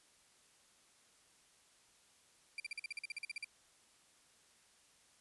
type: tone bursts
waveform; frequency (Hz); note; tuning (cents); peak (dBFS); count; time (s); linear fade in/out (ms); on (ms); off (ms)
35% pulse; 2365; D7; +12; -38; 14; 2.58-3.445; 2; 20; 45
effects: white hiss -68 dBFS RMS until 5.2 s + resampled to 24000 Hz